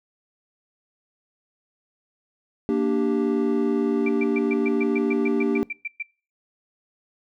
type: chord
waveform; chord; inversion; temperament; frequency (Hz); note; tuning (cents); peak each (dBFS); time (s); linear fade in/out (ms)
triangle; G minor; first; equal; 233.1 / 293.7 / 392; Bb3 / D4 / G4; 0 / 0 / 0; -22; 2.69-5.63; 0
type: tone bursts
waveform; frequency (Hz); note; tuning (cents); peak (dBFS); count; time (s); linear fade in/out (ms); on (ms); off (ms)
sine; 2349; D7; 0; -26; 14; 4.06-6.026; 5; 29; 120
effects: noise-tail reverb RT60 0.4 s tail -24 dB re dry